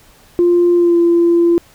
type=tone with pitch glide; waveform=sine; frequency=349.2 to 341.6 Hz; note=F4 to F4; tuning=0 to -38 cents; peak=-7 dBFS; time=0.39-1.58 s; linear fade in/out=0 ms; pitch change=-38 cents; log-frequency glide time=0.75-0.97 s; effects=tanh soft clip ceiling -4 dBFS + pink hiss -47 dBFS RMS until 1.74 s